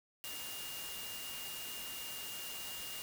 sine tone in noise, 2828 Hz, F7, 21 cents sharp, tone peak -47 dBFS, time 0.24-3.02 s, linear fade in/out 0 ms, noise white, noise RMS -45 dBFS, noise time 0.24-3.02 s, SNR -5 dB, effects none

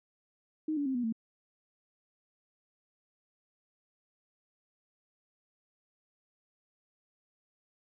sine tone with pitch steps, 311.1 / 286.9 / 264.6 / 244.1 / 225.1 Hz, D#4 / D4 / C4 / B3 / A3, 0 / -40 / +20 / -20 / +40 cents, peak -29 dBFS, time 0.68-1.125 s, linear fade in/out 5 ms, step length 89 ms, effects none

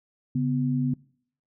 sine tone pair together, 140.2 / 250.2 Hz, C#3 / B3, +20 / +23 cents, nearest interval minor seventh, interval 1003 cents, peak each -25 dBFS, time 0.35-0.94 s, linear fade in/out 5 ms, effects noise-tail reverb RT60 0.6 s tail -23 dB re dry

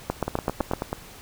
two click trains, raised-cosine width 1 ms, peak -12 / -9 dBFS, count 7 / 6, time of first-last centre 0.28-0.929 / 0.1-0.735 s, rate 9.24 / 7.87 Hz, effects pink hiss -45 dBFS RMS until 1.21 s

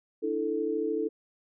sine chord, D suspended second, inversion none, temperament equal with one note detuned, 296.4 / 329.6 / 440 Hz, D4 / E4 / A4, +16 / 0 / 0 cents, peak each -34 / -32 / -29 dBFS, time 0.22-1.09 s, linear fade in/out 20 ms, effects none

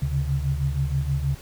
sine tone cluster, 72.7 / 134.7 / 141 Hz, D2 / C#3 / C#3, -17 / -49 / +30 cents, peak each -26 dBFS, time 0.02-1.35 s, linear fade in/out 5 ms, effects pink hiss -46 dBFS RMS until 1.41 s

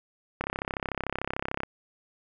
click train, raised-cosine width 0.5 ms, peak -14 dBFS, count 42, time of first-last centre 0.41-1.634 s, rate 33.5 Hz, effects none

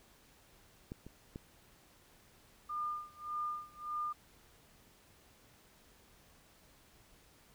clicks, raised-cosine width 3 ms, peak -29 / -36 / -30 dBFS, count 3, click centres 0.919 / 1.066 / 1.359 s
sine tone with tremolo, 1207 Hz, D6, 47 cents sharp, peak -34 dBFS, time 2.69-4.13 s, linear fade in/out 10 ms, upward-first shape sine, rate 1.7 Hz, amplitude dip 95%
effects pink hiss -64 dBFS RMS until 7.54 s

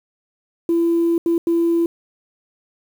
sine tone bursts at uneven times, 336.9 Hz, E4, 38 cents sharp, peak -13 dBFS, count 3, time 0.69-1.18 / 1.26-1.38 / 1.47-1.86 s, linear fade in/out 2 ms, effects tanh soft clip ceiling -10 dBFS + 7-bit

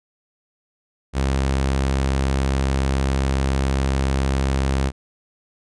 sawtooth tone, 67.2 Hz, C2, 47 cents sharp, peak -14 dBFS, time 1.13-4.92 s, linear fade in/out 50 ms, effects resampled to 22050 Hz

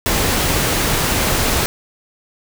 pink noise, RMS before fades -17 dBFS, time 0.06-1.66 s, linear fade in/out 0 ms, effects none

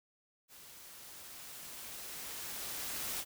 white noise with level ramp, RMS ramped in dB -55 to -38 dBFS, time 0.48-3.25 s, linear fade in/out 50 ms, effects none

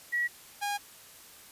sine / sawtooth tone pair in turn, 1925 / 815.9 Hz, B6 / G#5, -45 / -31 cents, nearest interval octave + minor third, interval 1486 cents, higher first, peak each -26 dBFS, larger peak neither, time 0.12-0.28 / 0.61-0.78 s, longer second, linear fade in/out 20 ms, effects white hiss -52 dBFS RMS until 1.51 s + resampled to 32000 Hz

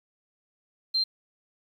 sine tone, 4157 Hz, C8, 12 cents flat, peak -22 dBFS, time 0.94-1.04 s, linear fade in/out 10 ms, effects 9-bit

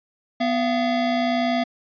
square tone pair together, 247.6 / 682 Hz, B3 / F5, +5 / -41 cents, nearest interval octave + tritone, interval 1754 cents, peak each -23 dBFS, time 0.4-1.64 s, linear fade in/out 10 ms, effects resampled to 11025 Hz

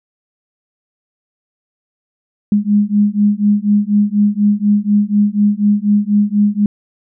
sine beating tone pair, 204.4 / 208.5 Hz, G#3 / G#3, -27 / +7 cents, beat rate 4.1 Hz, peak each -13 dBFS, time 2.52-6.66 s, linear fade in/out 2 ms, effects none

